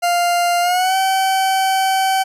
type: tone with pitch glide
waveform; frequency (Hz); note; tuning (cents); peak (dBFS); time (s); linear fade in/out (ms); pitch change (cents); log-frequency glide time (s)
40% pulse; 698.5 to 766.1; F5 to G5; 0 to -40; -13; 0.02-2.24; 20; +160; 0.61-0.96
effects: resampled to 32000 Hz